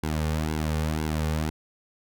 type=tone with flanger; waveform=sawtooth; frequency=77.78 Hz; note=D#2; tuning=in tune; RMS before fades=-27 dBFS; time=0.03-1.5 s; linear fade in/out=5 ms; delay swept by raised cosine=1.6 to 3.1 ms; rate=2 Hz; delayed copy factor=-0.75; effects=none